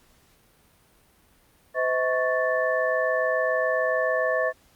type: tone cluster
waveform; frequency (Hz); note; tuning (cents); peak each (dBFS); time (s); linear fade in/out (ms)
sine; 512 / 639 / 1108 / 1760; C5 / D#5 / C#6 / A6; -38 / +46 / -1 / 0; -26 / -25 / -31 / -27; 1.74-4.53; 50
effects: pink hiss -60 dBFS RMS until 4.75 s + Opus 48 kbps